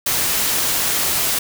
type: noise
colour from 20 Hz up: white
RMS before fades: -19 dBFS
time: 0.06-1.39 s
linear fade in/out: 5 ms
effects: none